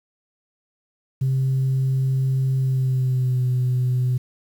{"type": "tone with pitch glide", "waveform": "sine", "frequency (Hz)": [132.4, 126.13], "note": ["C3", "B2"], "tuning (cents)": [21, 37], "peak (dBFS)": -16, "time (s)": [1.21, 4.18], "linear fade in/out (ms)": 10, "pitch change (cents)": -84, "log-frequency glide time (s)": [2.57, 3.46], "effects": ["tanh soft clip ceiling -15 dBFS", "8-bit"]}